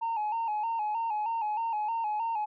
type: tone with vibrato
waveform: sine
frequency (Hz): 880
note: A5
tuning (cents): 0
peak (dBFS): -26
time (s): 0.01-2.46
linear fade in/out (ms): 20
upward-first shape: square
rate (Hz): 3.2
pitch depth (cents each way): 69
effects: tanh soft clip ceiling -26 dBFS